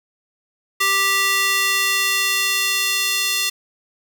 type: tone with high-pass filter sweep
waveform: square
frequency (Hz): 392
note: G4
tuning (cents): 0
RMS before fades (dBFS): -19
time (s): 0.8-3.5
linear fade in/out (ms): 10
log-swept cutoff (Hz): 1600 to 3100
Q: 1.2
effects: none